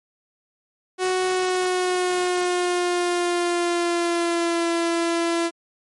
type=tone with pitch glide; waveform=sawtooth; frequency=370 to 337.3 Hz; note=F#4 to E4; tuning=0 to +40 cents; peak=-16 dBFS; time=0.98-5.51 s; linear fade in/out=50 ms; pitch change=-160 cents; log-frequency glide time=1.29-4.69 s; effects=MP3 48 kbps